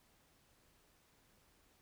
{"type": "silence", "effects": ["pink hiss -71 dBFS RMS until 1.81 s"]}